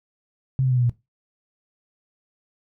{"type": "tone with pitch steps", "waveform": "sine", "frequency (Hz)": [132.8, 129.47, 126.22, 123.05, 119.96], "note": ["C3", "C3", "B2", "B2", "B2"], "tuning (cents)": [26, -18, 38, -6, -50], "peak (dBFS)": -17, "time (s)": [0.59, 0.895], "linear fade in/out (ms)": 0, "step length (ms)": 61, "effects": ["noise-tail reverb RT60 0.2 s tail -17 dB re dry"]}